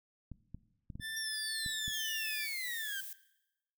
clicks, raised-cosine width 5 ms, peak -32 dBFS, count 7, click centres 0.317 / 0.546 / 0.902 / 0.955 / 0.998 / 1.662 / 1.88 s
25% pulse tone with vibrato, 1760 Hz, A6, in tune, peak -35 dBFS, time 1-2.48 s, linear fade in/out 50 ms, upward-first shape sine, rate 2 Hz, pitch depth 16 cents each way
30% pulse exponential sweep, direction down, 5700 to 1547 Hz, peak -35 dBFS, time 1.16-3.01 s, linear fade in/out 10 ms
violet noise, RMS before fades -45 dBFS, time 1.93-3.13 s, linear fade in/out 2 ms
effects noise-tail reverb RT60 0.9 s tail -17 dB re dry

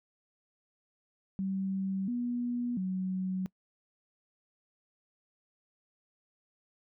sine tone with pitch steps, 192.3 / 242.4 / 186.8 Hz, G3 / B3 / F#3, -33 / -32 / +17 cents, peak -30 dBFS, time 1.39-3.46 s, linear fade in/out 0 ms, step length 690 ms, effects noise-tail reverb RT60 0.1 s tail -23 dB re dry

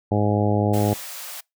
harmonic tone, 103.83 Hz, G#2, in tune, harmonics 1 / 2 / 3 / 4 / 5 / 6 / 7 / 8, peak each -21 / -24 / -26 / -27 / -28 / -29 / -29 / -30 dBFS, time 0.11-0.94 s, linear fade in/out 10 ms
white high-pass noise, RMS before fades -35 dBFS, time 0.73-1.41 s, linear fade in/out 10 ms, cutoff 510 Hz, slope 96 dB/octave
effects noise-tail reverb RT60 0.2 s tail -26 dB re dry

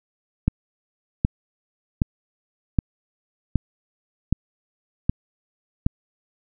click train, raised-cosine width 5 ms, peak -5 dBFS, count 8, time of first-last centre 0.48-5.865 s, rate 1.3 Hz, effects none

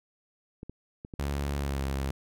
clicks, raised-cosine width 3 ms, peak -27 dBFS, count 4, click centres 0.631 / 0.696 / 1.049 / 1.138 s
sawtooth tone with pitch glide, 70.7 to 67.94 Hz, C#2 to C#2, +35 to -34 cents, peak -25 dBFS, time 1.19-2.11 s, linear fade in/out 5 ms, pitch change -69 cents, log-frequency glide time 1.58-1.82 s
effects none

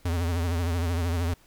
square tone with vibrato, 85.3 Hz, F2, 40 cents flat, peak -25 dBFS, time 0.05-1.34 s, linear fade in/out 5 ms, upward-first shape triangle, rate 13 Hz, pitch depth 100 cents each way, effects pink hiss -59 dBFS RMS until 1.46 s

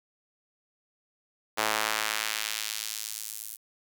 sawtooth tone with high-pass filter sweep, 108.4 Hz, A2, 25 cents flat, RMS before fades -32 dBFS, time 1.57-3.57 s, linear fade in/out 20 ms, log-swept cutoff 760 to 11000 Hz, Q 0.78, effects none

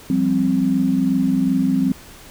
sine chord, F suspended second, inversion none, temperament equal with one note detuned, 173.41 / 196 / 261.6 Hz, F3 / G3 / C4, -12 / 0 / 0 cents, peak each -23 / -20 / -17 dBFS, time 0.1-1.92 s, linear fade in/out 2 ms, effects pink hiss -42 dBFS RMS until 2.3 s

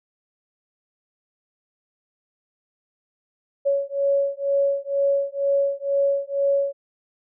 sine beating tone pair, 557 / 559.1 Hz, C#5 / C#5, +8 / +15 cents, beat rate 2.1 Hz, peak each -22 dBFS, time 3.65-6.73 s, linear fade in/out 20 ms, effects none

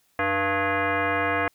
sine tone with frequency modulation, 485.4 Hz, B4, 30 cents flat, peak -21 dBFS, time 0.19-1.48 s, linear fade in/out 2 ms, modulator 392 Hz, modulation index 4.3, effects white hiss -66 dBFS RMS until 1.54 s

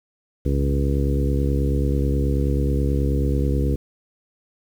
harmonic tone with a mistuned harmonic, 69.3 Hz, C#2, in tune, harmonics 1 / 2 / 3 / 4 / 5 / 6 / 7, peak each -20 / -24 / -30 / -27 / -31 / -31 / -31 dBFS, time 0.45-3.76 s, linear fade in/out 10 ms, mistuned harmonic 1, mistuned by -51 cents, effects 8-bit

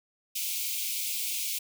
white high-pass noise, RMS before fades -32 dBFS, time 0.35-1.59 s, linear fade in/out 10 ms, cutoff 2200 Hz, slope 96 dB/octave, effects none

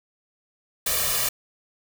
white noise with comb filter, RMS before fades -24 dBFS, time 0.86-1.29 s, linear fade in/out 5 ms, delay 1.7 ms, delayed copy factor +0.95, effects none

